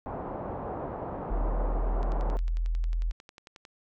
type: low-pass noise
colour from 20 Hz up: white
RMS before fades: -36 dBFS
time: 0.06-2.37 s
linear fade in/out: 0 ms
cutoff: 900 Hz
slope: 24 dB/octave
type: tone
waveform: sine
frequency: 41.45 Hz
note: E1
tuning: 10 cents sharp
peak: -25 dBFS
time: 1.3-3.12 s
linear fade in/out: 20 ms
type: click train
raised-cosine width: 0.2 ms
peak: -30 dBFS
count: 19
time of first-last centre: 2.03-3.652 s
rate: 11.1 Hz
effects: none